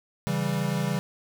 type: chord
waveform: square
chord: C# diminished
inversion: none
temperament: equal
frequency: 138.59 / 164.81 / 196 Hz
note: C#3 / E3 / G3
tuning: 0 / 0 / 0 cents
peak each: -30 dBFS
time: 0.27-0.99 s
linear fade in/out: 0 ms
effects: none